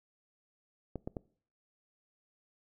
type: clicks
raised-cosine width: 2 ms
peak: -24 dBFS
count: 3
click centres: 0.957 / 1.075 / 1.168 s
effects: noise-tail reverb RT60 0.5 s tail -22 dB re dry